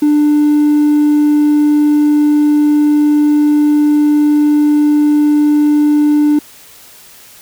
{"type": "tone", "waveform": "triangle", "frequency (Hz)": 296.8, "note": "D4", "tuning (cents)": 18, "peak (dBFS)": -4, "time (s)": [0.02, 6.39], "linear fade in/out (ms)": 5, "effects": ["tanh soft clip ceiling -2 dBFS", "white hiss -39 dBFS RMS until 7.41 s"]}